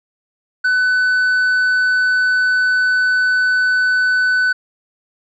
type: tone with tanh clipping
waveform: triangle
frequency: 1500 Hz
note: F#6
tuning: 23 cents sharp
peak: -13 dBFS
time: 0.64-4.53 s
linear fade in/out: 10 ms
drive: 8 dB
effects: none